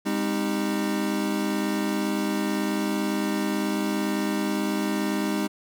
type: chord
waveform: square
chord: Ab major seventh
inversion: none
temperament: equal with one note detuned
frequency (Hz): 203.6 / 261.6 / 311.1 / 392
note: Ab3 / C4 / Eb4 / G4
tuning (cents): -34 / 0 / 0 / 0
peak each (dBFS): -28 / -33 / -29 / -34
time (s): 0.05-5.48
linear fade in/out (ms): 20
effects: none